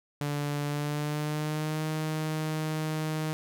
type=tone with pitch glide; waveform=sawtooth; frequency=145.5 to 155.94 Hz; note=D3 to D#3; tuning=-16 to +4 cents; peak=-25 dBFS; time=0.21-3.33 s; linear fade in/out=0 ms; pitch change=+120 cents; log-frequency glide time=0.65-1.85 s; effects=none